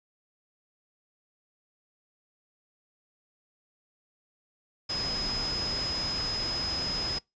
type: tone in noise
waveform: sine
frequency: 5060 Hz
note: D#8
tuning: 28 cents sharp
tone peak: -30 dBFS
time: 4.89-7.19 s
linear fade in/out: 10 ms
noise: pink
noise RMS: -36 dBFS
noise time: 4.89-7.19 s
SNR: +3 dB
effects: noise-tail reverb RT60 0.2 s tail -24 dB re dry + resampled to 16000 Hz